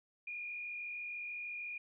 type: tone with frequency modulation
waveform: sine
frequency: 2430 Hz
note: D#7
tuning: 42 cents flat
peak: -40 dBFS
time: 0.27-1.78 s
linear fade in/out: 5 ms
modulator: 46.3 Hz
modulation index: 1
effects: none